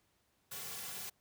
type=noise with comb filter; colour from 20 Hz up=white; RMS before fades=-44 dBFS; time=0.51-1.1 s; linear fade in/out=10 ms; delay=3.2 ms; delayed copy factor=-1; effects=pink hiss -75 dBFS RMS until 1.2 s + high-pass 60 Hz 12 dB/octave